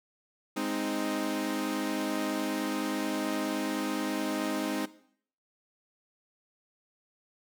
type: chord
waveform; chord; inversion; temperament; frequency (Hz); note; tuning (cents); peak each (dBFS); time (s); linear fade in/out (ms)
sawtooth; Ab major; none; equal; 207.7 / 261.6 / 311.1; Ab3 / C4 / Eb4; 0 / 0 / 0; -32 / -30 / -29; 0.56-4.86; 10
effects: noise-tail reverb RT60 0.6 s tail -17 dB re dry